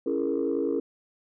sine chord, A# half-diminished seventh, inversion first, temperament equal with one note detuned, 277.2 / 334.2 / 415.3 / 466.2 Hz, C#4 / E4 / G#4 / A#4, 0 / +24 / 0 / 0 cents, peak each -29 dBFS, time 0.06-0.8 s, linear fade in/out 5 ms, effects tanh soft clip ceiling -17 dBFS

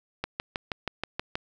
click train, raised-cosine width 0.3 ms, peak -13 dBFS, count 8, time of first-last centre 0.24-1.355 s, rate 6.28 Hz, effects none

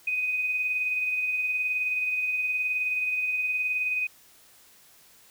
sine tone with tremolo, 2500 Hz, D#7, 8 cents sharp, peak -23 dBFS, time 0.07-4.07 s, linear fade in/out 5 ms, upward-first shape sine, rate 19 Hz, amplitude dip 35%, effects white hiss -56 dBFS RMS until 5.3 s

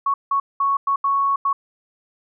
sine tone bursts at uneven times, 1108.7 Hz, C#6, in tune, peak -16 dBFS, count 6, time 0.06-0.14 / 0.31-0.4 / 0.6-0.77 / 0.87-0.96 / 1.04-1.36 / 1.45-1.53 s, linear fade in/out 5 ms, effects none

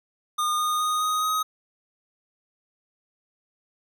square tone with pitch steps, 1219 / 1228.9 / 1238.9 / 1248.9 / 1259.1 Hz, D#6 / D#6 / D#6 / D#6 / D#6, -36 / -22 / -8 / +6 / +20 cents, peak -23 dBFS, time 0.38-1.43 s, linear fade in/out 10 ms, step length 210 ms, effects none

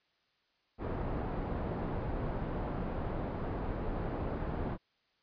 pink low-pass noise, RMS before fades -36 dBFS, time 0.78-4.78 s, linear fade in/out 50 ms, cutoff 890 Hz, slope 12 dB/octave, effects white hiss -74 dBFS RMS until 5.22 s + resampled to 11025 Hz

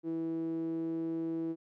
sawtooth tone with band-pass filter, 163.7 Hz, E3, 12 cents flat, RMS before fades -35 dBFS, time 0.03-1.56 s, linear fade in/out 50 ms, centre 350 Hz, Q 7.7, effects none

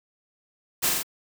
white noise with echo, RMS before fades -23 dBFS, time 0.82-0.9 s, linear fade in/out 20 ms, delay 44 ms, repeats 3, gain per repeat -2 dB, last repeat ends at 1.032 s, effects none

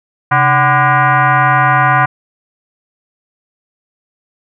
sine tone with frequency modulation, 134.1 Hz, C3, 43 cents sharp, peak -7 dBFS, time 0.31-2.06 s, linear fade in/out 10 ms, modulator 441 Hz, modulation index 3.6, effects none

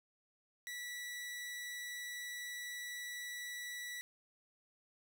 sawtooth tone, 1952 Hz, B6, 21 cents flat, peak -39 dBFS, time 0.67-4.01 s, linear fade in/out 0 ms, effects none

